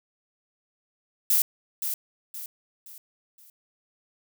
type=noise with echo; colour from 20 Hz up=violet; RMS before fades=-21 dBFS; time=1.3-1.42 s; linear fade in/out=2 ms; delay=520 ms; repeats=4; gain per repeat=-8 dB; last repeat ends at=3.5 s; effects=none